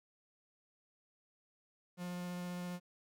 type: tone with vibrato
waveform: 45% pulse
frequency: 177.6 Hz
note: F3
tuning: 29 cents sharp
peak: -40 dBFS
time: 1.97-2.8 s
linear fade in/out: 50 ms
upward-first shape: sine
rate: 15 Hz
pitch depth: 8 cents each way
effects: 12-bit

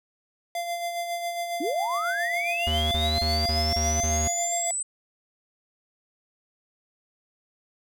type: tone with tremolo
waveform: square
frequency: 690 Hz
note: F5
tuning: 21 cents flat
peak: -27 dBFS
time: 0.55-4.71 s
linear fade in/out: 2 ms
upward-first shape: sine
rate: 7.3 Hz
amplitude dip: 45%
type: linear sweep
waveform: sine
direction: up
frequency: 261.4 to 8130 Hz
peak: -26 dBFS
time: 1.6-4.83 s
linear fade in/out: 10 ms
type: tone bursts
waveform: square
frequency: 77.78 Hz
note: D#2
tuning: in tune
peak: -26 dBFS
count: 6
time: 2.67-4.275 s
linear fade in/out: 0 ms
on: 240 ms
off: 33 ms
effects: none

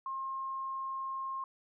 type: tone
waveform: sine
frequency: 1068 Hz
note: C6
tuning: 35 cents sharp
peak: -35 dBFS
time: 0.06-1.44 s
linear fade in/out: 2 ms
effects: none

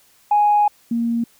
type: tone pair in turn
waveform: sine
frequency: 830.6 / 233.1 Hz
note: G#5 / A#3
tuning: 0 / 0 cents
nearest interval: octave + minor seventh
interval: 2200 cents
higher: first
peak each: -11 / -17 dBFS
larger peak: first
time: 0.31-0.68 / 0.91-1.24 s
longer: first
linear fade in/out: 5 ms
effects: tanh soft clip ceiling -7 dBFS + white hiss -55 dBFS RMS until 1.39 s

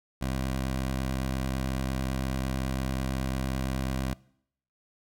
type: tone with vibrato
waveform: 15% pulse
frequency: 65.6 Hz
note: C2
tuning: 5 cents sharp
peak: -22 dBFS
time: 0.21-4.14 s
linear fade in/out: 10 ms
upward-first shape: sine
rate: 9 Hz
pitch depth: 21 cents each way
effects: noise-tail reverb RT60 0.7 s tail -23 dB re dry

